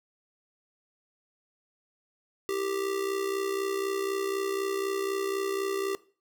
square tone with amplitude modulation, 392 Hz, G4, in tune, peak -26 dBFS, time 2.49-5.95 s, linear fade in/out 0 ms, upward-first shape sine, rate 64 Hz, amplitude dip 65%, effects noise-tail reverb RT60 0.4 s tail -19 dB re dry

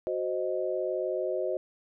sine chord, C diminished, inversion second, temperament equal, 370 / 523.3 / 622.3 Hz, Gb4 / C5 / Eb5, 0 / 0 / 0 cents, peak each -32 dBFS, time 0.07-1.57 s, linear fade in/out 0 ms, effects none

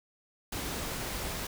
pink noise, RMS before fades -36 dBFS, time 0.52-1.47 s, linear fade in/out 5 ms, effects none

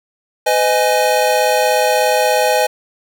square chord, G# minor, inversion first, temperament equal with one note detuned, 505.7 / 622.3 / 830.6 Hz, B4 / D#5 / G#5, +41 / 0 / 0 cents, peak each -17 dBFS, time 0.46-2.67 s, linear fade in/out 10 ms, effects none

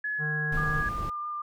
sine tone with pitch glide, 1700 to 1664.1 Hz, G#6 to G#6, +40 to +3 cents, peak -28 dBFS, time 0.04-0.89 s, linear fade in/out 5 ms, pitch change -37 cents, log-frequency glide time 0.18-0.24 s
harmonic tone, 152.3 Hz, D#3, 37 cents flat, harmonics 1 / 3 / 5 / 7 / 9, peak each -31 / -41 / -45 / -48 / -50 dBFS, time 0.18-0.85 s, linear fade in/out 50 ms
brown noise, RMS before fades -33 dBFS, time 0.52-1.1 s, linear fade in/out 5 ms
sine tone with vibrato, 1200 Hz, D6, 37 cents sharp, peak -31 dBFS, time 0.57-1.42 s, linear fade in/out 5 ms, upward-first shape sine, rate 6 Hz, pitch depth 10 cents each way
effects none

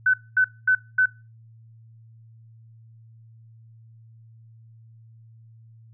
sine tone bursts, 1511 Hz, F#6, 36 cents sharp, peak -15 dBFS, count 4, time 0.06-1.058 s, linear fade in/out 5 ms, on 77 ms, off 230 ms, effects noise-tail reverb RT60 0.3 s tail -20 dB re dry + added 113 Hz sine -47 dBFS peak until 5.93 s

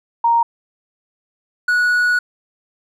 sine / triangle tone pair in turn, 932.3 / 1464.6 Hz, A#5 / F#6, 0 / -18 cents, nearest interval minor sixth, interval 782 cents, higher second, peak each -11 dBFS, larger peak neither, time 0.24-0.43 / 1.68-2.19 s, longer second, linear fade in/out 5 ms, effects none

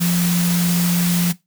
sine tone in noise, 174.61 Hz, F3, in tune, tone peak -15 dBFS, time 0-1.33 s, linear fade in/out 20 ms, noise white, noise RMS -24 dBFS, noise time 0-1.33 s, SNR +6 dB, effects noise-tail reverb RT60 0.2 s tail -19 dB re dry

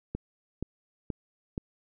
click train, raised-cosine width 3 ms, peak -19 dBFS, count 4, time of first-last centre 0.15-1.579 s, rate 2.1 Hz, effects none

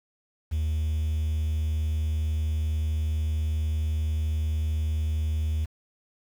triangle tone, 77.78 Hz, D#2, in tune, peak -21 dBFS, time 0.51-5.66 s, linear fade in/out 20 ms, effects tanh soft clip ceiling -18 dBFS + 8-bit

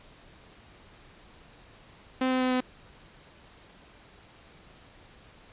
sawtooth tone with pitch steps, 258.6 / 257 / 255.3 / 253.7 Hz, C4 / C4 / C4 / B3, -20 / -31 / -42 / +47 cents, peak -20 dBFS, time 2.21-2.606 s, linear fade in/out 5 ms, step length 99 ms, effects pink hiss -54 dBFS RMS until 5.52 s + resampled to 8000 Hz

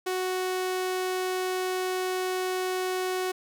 sawtooth tone, 370 Hz, F#4, in tune, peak -23 dBFS, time 0.06-3.32 s, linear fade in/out 10 ms, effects none

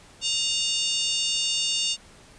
harmonic tone with a mistuned harmonic, 908 Hz, A#5, 46 cents flat, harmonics 3 / 4 / 5 / 6 / 7 / 8 / 9, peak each -27 / -29 / -31 / -33 / -34 / -35 / -36 dBFS, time 0.21-1.97 s, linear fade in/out 50 ms, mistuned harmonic 3, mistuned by +57 cents, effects pink hiss -51 dBFS RMS until 2.38 s + resampled to 22050 Hz

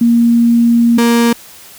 sine / 35% pulse tone pair in turn, 234.5 / 234.5 Hz, A#3 / A#3, +11 / +11 cents, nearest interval unison, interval 0 cents, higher neither, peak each -6 dBFS, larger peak neither, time 0.01-0.98 / 0.98-1.33 s, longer first, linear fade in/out 5 ms, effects white hiss -37 dBFS RMS until 1.78 s

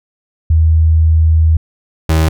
sine / 35% pulse tone pair in turn, 80 / 79.66 Hz, D#2 / D#2, +49 / +41 cents, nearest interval unison, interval 8 cents, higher first, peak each -6 / -7 dBFS, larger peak first, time 0.5-1.57 / 2.09-2.29 s, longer first, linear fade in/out 5 ms, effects none

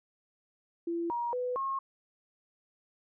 sine tone with pitch steps, 338.7 / 949 / 497.4 / 1081 Hz, E4 / A#5 / B4 / C#6, +47 / +31 / +12 / -44 cents, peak -30 dBFS, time 0.87-1.79 s, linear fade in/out 5 ms, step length 230 ms, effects none

